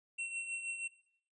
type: tone with tremolo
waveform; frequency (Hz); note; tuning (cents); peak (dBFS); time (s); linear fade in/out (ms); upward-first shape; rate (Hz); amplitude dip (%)
square; 2719; F7; -47; -36; 0.18-0.88; 10; triangle; 6.3; 60
effects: noise-tail reverb RT60 0.6 s tail -17 dB re dry + resampled to 22050 Hz